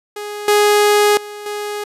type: tone with level steps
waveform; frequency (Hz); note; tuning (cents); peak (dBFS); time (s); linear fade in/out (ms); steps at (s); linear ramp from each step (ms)
sawtooth; 415.3; G#4; 0; -21 / -6 / -25 / -18; 0.16-1.84; 5; 0.48 / 1.17 / 1.46; 2
effects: resampled to 32000 Hz